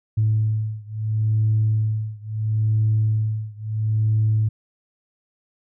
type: beating tone pair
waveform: sine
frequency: 108.4 / 109.14 Hz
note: A2 / A2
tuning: -25 / -14 cents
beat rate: 0.74 Hz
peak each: -20 / -21 dBFS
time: 0.17-4.49 s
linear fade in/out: 10 ms
effects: tanh soft clip ceiling -11 dBFS